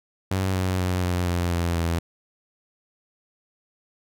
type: tone with pitch steps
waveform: sawtooth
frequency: 94.8 / 92.9 / 91.04 / 89.22 / 87.44 / 85.69 / 83.97 Hz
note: F#2 / F#2 / F#2 / F2 / F2 / F2 / E2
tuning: +43 / +7 / -28 / +38 / +3 / -32 / +33 cents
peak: -18 dBFS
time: 0.31-1.99 s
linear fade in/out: 5 ms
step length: 240 ms
effects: none